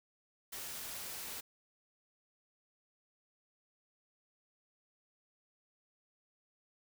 white noise, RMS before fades -44 dBFS, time 0.52-1.41 s, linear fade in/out 10 ms, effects none

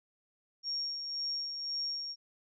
sine tone with tremolo, 5550 Hz, F8, 12 cents flat, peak -32 dBFS, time 0.63-2.16 s, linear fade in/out 50 ms, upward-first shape sine, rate 1.9 Hz, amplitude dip 45%, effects none

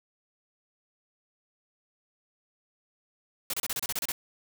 white noise bursts, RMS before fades -31 dBFS, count 10, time 3.5-4.12 s, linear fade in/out 2 ms, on 35 ms, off 30 ms, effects none

